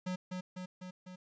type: tone with echo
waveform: square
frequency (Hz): 183.1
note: F#3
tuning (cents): -18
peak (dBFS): -35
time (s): 0.06-0.16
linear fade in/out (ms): 10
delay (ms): 250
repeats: 4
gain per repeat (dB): -3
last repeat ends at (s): 1.16
effects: resampled to 16000 Hz + 12-bit